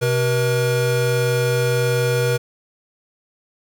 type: tone pair together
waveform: square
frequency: 127.14 / 480 Hz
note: C3 / B4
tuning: -49 / -49 cents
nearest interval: octave + major seventh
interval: 2300 cents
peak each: -20 dBFS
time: 0.01-2.38 s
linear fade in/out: 20 ms
effects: none